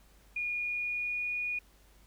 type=tone with pitch glide; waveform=sine; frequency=2437 to 2453 Hz; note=D#7 to D#7; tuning=-37 to -25 cents; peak=-31 dBFS; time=0.36-1.59 s; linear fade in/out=5 ms; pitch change=+12 cents; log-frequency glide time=0.56-1.33 s; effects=added 50 Hz sine -60 dBFS peak until 2.06 s + pink hiss -64 dBFS RMS until 2.06 s